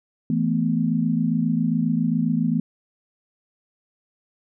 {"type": "chord", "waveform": "sine", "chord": "E suspended fourth", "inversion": "none", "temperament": "just", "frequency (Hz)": [164.81, 219.8, 247.2], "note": ["E3", "A3", "B3"], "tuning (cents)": [0, -2, 2], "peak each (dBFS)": -23, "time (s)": [0.3, 2.6], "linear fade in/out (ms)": 2, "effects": []}